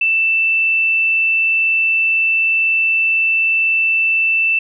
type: tone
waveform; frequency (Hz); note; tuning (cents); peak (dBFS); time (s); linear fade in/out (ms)
sine; 2659; E7; +14; -12; 0.01-4.59; 5
effects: none